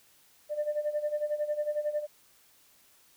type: tone with tremolo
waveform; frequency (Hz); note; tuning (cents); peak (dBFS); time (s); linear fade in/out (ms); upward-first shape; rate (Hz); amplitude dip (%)
sine; 597; D5; +28; -24; 0.49-2.07; 50; sine; 11; 80
effects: tanh soft clip ceiling -23 dBFS + white hiss -62 dBFS RMS until 3.16 s